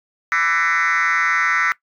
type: tone with frequency modulation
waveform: sine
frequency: 1672 Hz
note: G#6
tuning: 11 cents sharp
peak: -13 dBFS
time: 0.32-1.72 s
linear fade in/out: 0 ms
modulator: 167 Hz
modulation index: 2.8
effects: noise-tail reverb RT60 0.1 s tail -19 dB re dry + tanh soft clip ceiling -13 dBFS